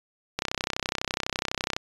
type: click train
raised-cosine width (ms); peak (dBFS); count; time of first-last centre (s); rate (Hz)
0.2; -9; 45; 0.39-1.765; 32
effects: resampled to 24000 Hz